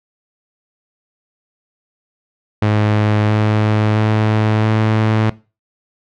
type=tone with pitch steps; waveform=sawtooth; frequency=105.8 / 106.97 / 108.15 / 109.34 Hz; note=G#2 / A2 / A2 / A2; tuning=+33 / -48 / -29 / -10 cents; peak=-8 dBFS; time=2.62-5.3 s; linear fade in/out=5 ms; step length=670 ms; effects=noise-tail reverb RT60 0.3 s tail -19 dB re dry + low-pass 3000 Hz 12 dB/octave